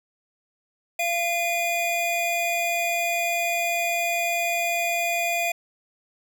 square tone pair together, 686 / 2445 Hz, F5 / D#7, -31 / -31 cents, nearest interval octave + minor seventh, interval 2200 cents, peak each -26 dBFS, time 0.99-5.52 s, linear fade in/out 5 ms, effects none

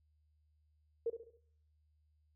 sine tone with echo, 461.3 Hz, A#4, 18 cents flat, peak -31 dBFS, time 1.06-1.1 s, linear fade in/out 5 ms, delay 68 ms, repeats 4, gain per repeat -8 dB, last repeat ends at 1.372 s, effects noise-tail reverb RT60 0.6 s tail -18 dB re dry + added 76 Hz sine -70 dBFS peak until 2.35 s

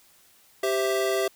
square chord, C major, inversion second, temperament equal, 392 / 523.3 / 659.3 Hz, G4 / C5 / E5, 0 / 0 / 0 cents, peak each -26 / -32 / -28 dBFS, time 0.63-1.28 s, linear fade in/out 5 ms, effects white hiss -58 dBFS RMS until 1.35 s

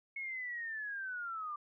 sine linear sweep, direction down, 2195 to 1174.7 Hz, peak -38 dBFS, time 0.16-1.56 s, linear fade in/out 5 ms, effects none

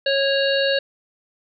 harmonic tone with a mistuned harmonic, 549 Hz, C#5, 17 cents flat, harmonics 1 / 3 / 5 / 7 / 8, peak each -19 / -24 / -26 / -27 / -28 dBFS, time 0.06-0.79 s, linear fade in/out 5 ms, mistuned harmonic 5, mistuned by +42 cents, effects none

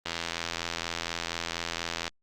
click train, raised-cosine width 0.2 ms, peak -13 dBFS, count 171, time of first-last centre 0.06-2.079 s, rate 84.2 Hz, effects Opus 24 kbps

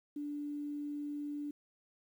sine tone with quantisation, 292.1 Hz, D4, 9 cents flat, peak -37 dBFS, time 0.16-1.51 s, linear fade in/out 5 ms, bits 11, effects none

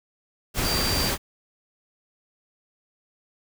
sine tone in noise, 4699 Hz, D8, in tune, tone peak -27 dBFS, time 0.62-1.12 s, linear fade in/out 50 ms, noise pink, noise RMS -25 dBFS, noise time 0.54-1.18 s, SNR -5 dB, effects none

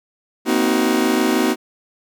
40% pulse chord, C half-diminished seventh, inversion third, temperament just, 235.5 / 261.6 / 314 / 376.7 Hz, Bb3 / C4 / Eb4 / Gb4, +18 / 0 / +16 / +31 cents, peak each -20 dBFS, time 0.45-1.56 s, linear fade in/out 50 ms, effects none

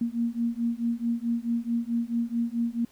sine beating tone pair, 231.8 / 236.4 Hz, A#3 / A#3, -10 / +24 cents, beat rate 4.6 Hz, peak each -28 dBFS, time 0.01-2.85 s, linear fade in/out 5 ms, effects pink hiss -60 dBFS RMS until 2.91 s

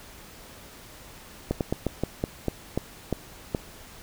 slowing click train, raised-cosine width 2 ms, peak -11 dBFS, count 10, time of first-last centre 1.51-3.548 s, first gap 98 ms, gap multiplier 1.2, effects pink hiss -47 dBFS RMS until 4.02 s

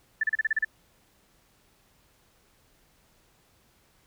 sine tone bursts, 1760 Hz, A6, in tune, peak -21 dBFS, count 8, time 0.21-0.648 s, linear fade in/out 5 ms, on 25 ms, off 34 ms, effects pink hiss -64 dBFS RMS until 4.06 s

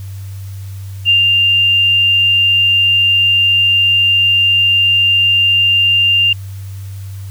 sine tone with ADSR envelope, 2794 Hz, F7, in tune, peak -6 dBFS, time 1.05-6.33 s, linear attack 40 ms, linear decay 140 ms, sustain -2 dB, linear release 4 ms, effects added 97 Hz sine -24 dBFS peak until 7.3 s + white hiss -43 dBFS RMS until 7.3 s

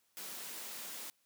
white high-pass noise, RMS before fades -45 dBFS, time 0.17-1.1 s, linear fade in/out 0 ms, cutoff 170 Hz, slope 24 dB/octave, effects white hiss -75 dBFS RMS until 1.25 s + high-pass 80 Hz 12 dB/octave

